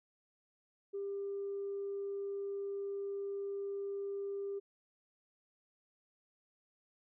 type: tone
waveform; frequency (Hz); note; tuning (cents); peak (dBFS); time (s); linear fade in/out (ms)
sine; 398.2; G4; +27; -36; 0.93-4.6; 20
effects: tanh soft clip ceiling -32 dBFS